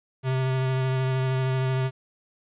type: tone with vibrato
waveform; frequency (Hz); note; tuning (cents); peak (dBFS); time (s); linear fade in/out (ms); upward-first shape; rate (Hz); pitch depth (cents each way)
square; 130.81; C3; 0; -23; 0.23-1.91; 50; triangle; 13; 18
effects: resampled to 8000 Hz + 10-bit